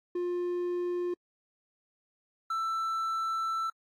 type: tone pair in turn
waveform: triangle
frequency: 353.6 / 1329.6 Hz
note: F4 / E6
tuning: +22 / +15 cents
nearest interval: octave + major seventh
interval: 2293 cents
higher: second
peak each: -27 dBFS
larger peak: neither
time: 0.15-1.14 / 2.5-3.7 s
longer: second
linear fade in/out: 5 ms
effects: AAC 48 kbps